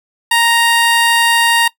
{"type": "tone", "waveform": "15% pulse", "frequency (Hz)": 932.3, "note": "A#5", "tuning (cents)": 0, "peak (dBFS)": -3, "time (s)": [0.31, 1.68], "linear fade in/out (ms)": 5, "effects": ["noise-tail reverb RT60 0.1 s tail -20 dB re dry"]}